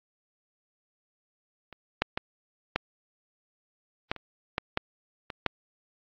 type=clicks; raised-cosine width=0.3 ms; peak=-27 / -6 / -12 / -8 / -9 / -24 / -10 / -9 / -19 / -7 dBFS; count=10; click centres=1.727 / 2.02 / 2.175 / 2.76 / 4.115 / 4.163 / 4.581 / 4.774 / 5.302 / 5.463 s; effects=low-pass 4000 Hz 12 dB/octave + AAC 32 kbps